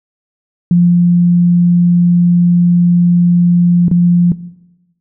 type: tone with dropouts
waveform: sine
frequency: 174.61 Hz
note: F3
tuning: in tune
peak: -5 dBFS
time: 0.71-4.32 s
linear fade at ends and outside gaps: 2 ms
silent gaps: 3.883-3.913 s
effects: noise-tail reverb RT60 1.0 s tail -17 dB re dry

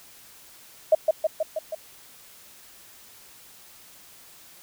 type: tone with echo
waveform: sine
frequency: 630 Hz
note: D#5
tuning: 21 cents sharp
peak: -12 dBFS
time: 0.92-0.95 s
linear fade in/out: 5 ms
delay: 160 ms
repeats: 5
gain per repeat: -3 dB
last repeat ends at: 1.75 s
effects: white hiss -50 dBFS RMS until 4.62 s

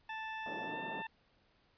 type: tone with pitch glide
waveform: 20% pulse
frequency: 880 to 892.8 Hz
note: A5 to A5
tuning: 0 to +25 cents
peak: -35 dBFS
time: 0.09-1.07 s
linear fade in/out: 5 ms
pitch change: +25 cents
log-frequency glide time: 0.63-0.77 s
type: band-pass noise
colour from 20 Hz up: pink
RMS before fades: -46 dBFS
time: 0.46-1.02 s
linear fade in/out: 0 ms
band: 180 to 890 Hz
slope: 24 dB/octave
effects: pink hiss -71 dBFS RMS until 1.77 s + resampled to 11025 Hz

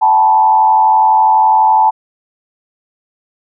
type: tone with frequency modulation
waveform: sine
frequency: 871 Hz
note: A5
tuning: 18 cents flat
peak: -6 dBFS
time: 0.01-1.91 s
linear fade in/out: 20 ms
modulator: 92 Hz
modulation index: 0.84
effects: none

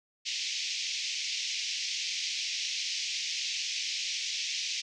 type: band-pass noise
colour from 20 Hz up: white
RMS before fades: -34 dBFS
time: 0.25-4.82 s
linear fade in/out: 20 ms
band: 2200 to 6200 Hz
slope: 48 dB/octave
effects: none

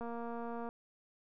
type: click train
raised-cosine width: 1 ms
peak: -30 dBFS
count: 160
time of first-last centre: 0.01-0.689 s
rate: 234 Hz
effects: none

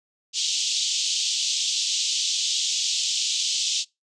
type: band-pass noise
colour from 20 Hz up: pink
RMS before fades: -25 dBFS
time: 0.33-3.85 s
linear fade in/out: 50 ms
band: 3000 to 7400 Hz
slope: 48 dB/octave
effects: noise-tail reverb RT60 0.2 s tail -23 dB re dry + resampled to 22050 Hz

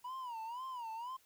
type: tone with vibrato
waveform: triangle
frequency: 965 Hz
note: B5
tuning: 40 cents flat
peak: -39 dBFS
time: 0.04-1.17 s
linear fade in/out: 10 ms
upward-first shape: sine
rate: 2 Hz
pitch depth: 150 cents each way
effects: white hiss -69 dBFS RMS until 1.25 s

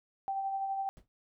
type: tone with tremolo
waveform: sine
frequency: 780 Hz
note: G5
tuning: 9 cents flat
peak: -30 dBFS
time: 0.28-0.89 s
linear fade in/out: 0 ms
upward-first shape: sine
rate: 12 Hz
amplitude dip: 35%
type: noise with exponential decay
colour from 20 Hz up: brown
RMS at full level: -46 dBFS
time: 0.97-1.08 s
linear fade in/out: 0 ms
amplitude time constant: 23 ms
effects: none

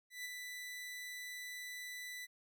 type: tone with ADSR envelope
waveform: sawtooth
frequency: 1984 Hz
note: B6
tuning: 7 cents sharp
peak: -37 dBFS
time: 0.1-2.27 s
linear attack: 150 ms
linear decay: 16 ms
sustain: -4 dB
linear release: 29 ms
effects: none

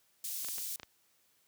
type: high-pass noise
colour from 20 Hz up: white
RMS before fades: -39 dBFS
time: 0.24-0.76 s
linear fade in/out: 2 ms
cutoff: 4900 Hz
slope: 12 dB/octave
type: clicks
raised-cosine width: 0.2 ms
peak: -27 dBFS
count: 5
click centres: 0.447 / 0.486 / 0.583 / 0.798 / 0.832 s
effects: white hiss -71 dBFS RMS until 1.47 s + high-pass 60 Hz 12 dB/octave

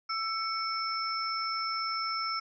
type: tone cluster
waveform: sine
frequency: 1327 / 2221 / 5310 Hz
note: E6 / C#7 / E8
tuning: +11 / +3 / +12 cents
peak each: -32 / -39 / -35 dBFS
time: 0.09-2.4 s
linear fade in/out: 10 ms
effects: none

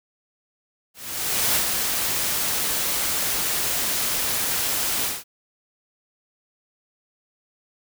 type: noise with ADSR envelope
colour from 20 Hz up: white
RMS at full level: -20 dBFS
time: 0.94-5.24 s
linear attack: 610 ms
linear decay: 89 ms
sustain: -4 dB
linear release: 190 ms
effects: none

